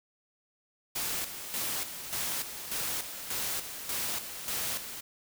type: noise with tremolo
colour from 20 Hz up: white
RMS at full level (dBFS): -33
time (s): 0.95-5.01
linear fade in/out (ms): 10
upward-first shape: square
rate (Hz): 1.7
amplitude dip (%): 60
effects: none